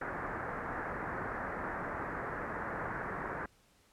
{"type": "low-pass noise", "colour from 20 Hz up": "white", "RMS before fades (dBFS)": -39, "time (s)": [0.01, 3.46], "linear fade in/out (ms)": 5, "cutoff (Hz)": 1800, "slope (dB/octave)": 48, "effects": ["pink hiss -67 dBFS RMS until 3.92 s", "low-pass 12000 Hz 12 dB/octave"]}